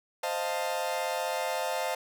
40% pulse chord, F dominant seventh, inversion second, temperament equal with one note detuned, 523.3 / 622.3 / 698.5 / 884.6 Hz, C5 / Eb5 / F5 / A5, 0 / 0 / 0 / +9 cents, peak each -34 dBFS, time 0.23-1.95 s, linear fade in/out 5 ms, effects none

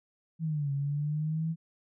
sine exponential two-way sweep, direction down then up, 164.81 to 138.59 to 164.81 Hz, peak -28 dBFS, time 0.39-1.56 s, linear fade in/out 50 ms, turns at 0.72 s, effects none

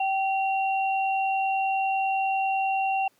sine tone pair together, 774 / 2745 Hz, G5 / F7, -22 / -31 cents, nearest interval octave + minor seventh, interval 2191 cents, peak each -23 / -31 dBFS, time 0-3.08 s, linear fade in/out 5 ms, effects pink hiss -65 dBFS RMS until 3.19 s + high-pass 200 Hz 12 dB/octave

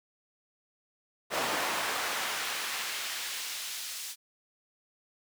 brown noise with high-pass filter sweep, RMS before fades -34 dBFS, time 1.3-4.16 s, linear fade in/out 50 ms, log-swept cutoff 690 to 5100 Hz, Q 0.71, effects none

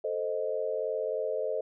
sine chord, A diminished, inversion none, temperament equal, 440 / 523.3 / 622.3 Hz, A4 / C5 / Eb5, 0 / 0 / 0 cents, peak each -33 dBFS, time 0.04-1.61 s, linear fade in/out 5 ms, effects none

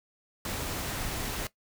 pink noise, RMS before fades -34 dBFS, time 0.45-1.47 s, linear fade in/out 2 ms, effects noise-tail reverb RT60 0.1 s tail -17 dB re dry

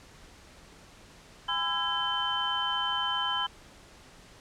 sine tone cluster, 818 / 1009 / 1340 / 1644 / 3076 Hz, G#5 / B5 / E6 / G#6 / G7, -26 / +37 / +28 / -18 / -33 cents, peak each -38 / -32 / -36 / -37 / -30 dBFS, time 1.48-3.47 s, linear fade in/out 10 ms, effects pink hiss -53 dBFS RMS until 4.4 s + low-pass 8000 Hz 12 dB/octave

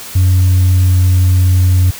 sine tone with pitch glide, 91.9 to 91.16 Hz, F#2 to F#2, -11 to -25 cents, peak -4 dBFS, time 0.15-1.91 s, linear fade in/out 10 ms, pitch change -14 cents, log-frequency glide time 0.26-1.21 s, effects tanh soft clip ceiling -5 dBFS + white hiss -29 dBFS RMS until 1.99 s

